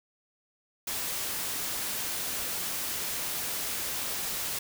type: noise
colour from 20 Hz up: white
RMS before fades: -33 dBFS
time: 0.87-4.59 s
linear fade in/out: 5 ms
effects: none